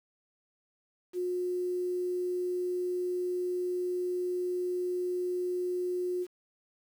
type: tone with quantisation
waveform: sine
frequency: 360 Hz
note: F#4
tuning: 47 cents flat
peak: -29 dBFS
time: 1.13-6.27 s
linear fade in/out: 50 ms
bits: 9
effects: none